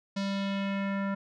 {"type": "tone with low-pass filter sweep", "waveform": "square", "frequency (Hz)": 197.1, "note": "G3", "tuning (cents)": 10, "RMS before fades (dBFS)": -31, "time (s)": [0.16, 1.15], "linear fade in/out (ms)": 10, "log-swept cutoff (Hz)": [5000, 1500], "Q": 2, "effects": []}